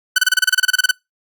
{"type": "tone bursts", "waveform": "sawtooth", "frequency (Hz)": 1502, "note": "F#6", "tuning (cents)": 26, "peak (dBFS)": -6, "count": 15, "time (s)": [0.16, 0.912], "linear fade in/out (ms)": 5, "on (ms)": 24, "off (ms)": 28, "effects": ["noise-tail reverb RT60 0.2 s tail -26 dB re dry", "Opus 48 kbps"]}